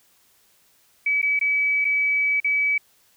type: tone with dropouts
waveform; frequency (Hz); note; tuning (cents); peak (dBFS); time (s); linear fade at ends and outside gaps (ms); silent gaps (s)
sine; 2287; D7; -47; -18; 1.06-2.78; 5; 1.217-1.227 / 1.392-1.411 / 1.846-1.85 / 2.402-2.444
effects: white hiss -60 dBFS RMS until 3.16 s